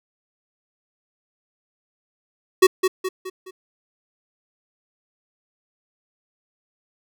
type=tone with echo; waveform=square; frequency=374.1 Hz; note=F#4; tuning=19 cents sharp; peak=-9 dBFS; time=2.62-2.67 s; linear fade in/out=10 ms; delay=210 ms; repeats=4; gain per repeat=-7 dB; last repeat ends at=3.51 s; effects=none